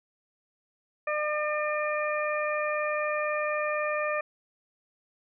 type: harmonic tone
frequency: 602 Hz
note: D5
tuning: 43 cents sharp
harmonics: 1 / 2 / 3 / 4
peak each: -29 / -32 / -34 / -35 dBFS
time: 1.07-4.21 s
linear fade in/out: 5 ms
effects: none